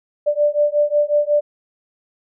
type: beating tone pair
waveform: sine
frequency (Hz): 587 / 592.5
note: D5 / D5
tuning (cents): -1 / +15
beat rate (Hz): 5.5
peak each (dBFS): -17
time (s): 0.26-1.41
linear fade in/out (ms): 20
effects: none